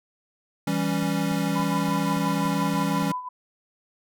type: chord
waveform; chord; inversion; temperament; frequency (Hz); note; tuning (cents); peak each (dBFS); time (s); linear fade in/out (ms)
square; C# diminished; first; equal; 164.81 / 196 / 277.2; E3 / G3 / C#4; 0 / 0 / 0; -28; 0.67-3.12; 5
type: click train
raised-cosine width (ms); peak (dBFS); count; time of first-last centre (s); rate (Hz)
3; -32; 8; 1.03-3.024; 3.51
type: tone with tremolo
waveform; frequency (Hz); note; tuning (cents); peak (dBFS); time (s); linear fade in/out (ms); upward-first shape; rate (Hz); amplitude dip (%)
sine; 1000; B5; +21; -26; 1.55-3.29; 10; sine; 5.8; 70
effects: none